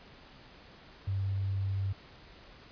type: tone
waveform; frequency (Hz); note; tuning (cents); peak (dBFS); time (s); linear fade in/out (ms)
sine; 97.4; G2; -11; -29; 1.07-1.93; 10
effects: pink hiss -54 dBFS RMS until 2.71 s + resampled to 11025 Hz